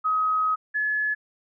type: tone pair in turn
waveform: sine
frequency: 1266 / 1709.3 Hz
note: D#6 / G#6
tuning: +30 / +49 cents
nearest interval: perfect fourth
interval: 519 cents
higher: second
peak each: -20 / -22 dBFS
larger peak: first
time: 0.04-0.56 / 0.74-1.15 s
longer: first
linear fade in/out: 20 ms
effects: none